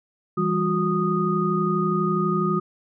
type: tone cluster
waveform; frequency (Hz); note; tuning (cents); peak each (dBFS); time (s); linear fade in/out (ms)
sine; 166.4 / 198.6 / 363 / 1239; E3 / G3 / F#4 / D#6; +17 / +23 / -33 / -8; -25; 0.37-2.6; 10
effects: none